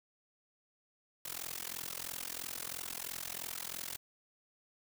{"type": "noise with amplitude modulation", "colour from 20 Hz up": "white", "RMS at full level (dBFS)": -38, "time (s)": [1.25, 3.97], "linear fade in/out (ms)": 5, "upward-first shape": "sine", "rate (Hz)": 43, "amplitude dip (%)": 100, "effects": []}